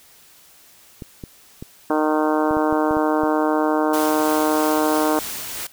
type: clicks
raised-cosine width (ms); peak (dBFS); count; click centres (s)
3; -19; 9; 1.022 / 1.238 / 1.625 / 2.51 / 2.569 / 2.726 / 2.91 / 2.969 / 3.235
type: harmonic tone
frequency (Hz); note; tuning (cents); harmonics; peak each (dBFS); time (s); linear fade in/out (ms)
153.9; D#3; -19; 2 / 3 / 4 / 5 / 6 / 7 / 8 / 9 / 10; -20 / -24 / -24 / -26 / -26 / -28 / -32 / -33 / -35; 1.9-5.19; 2
type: noise with tremolo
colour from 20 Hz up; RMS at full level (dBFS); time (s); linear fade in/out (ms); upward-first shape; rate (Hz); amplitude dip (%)
white; -29; 3.93-5.67; 5; triangle; 3.1; 25
effects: white hiss -50 dBFS RMS until 5.72 s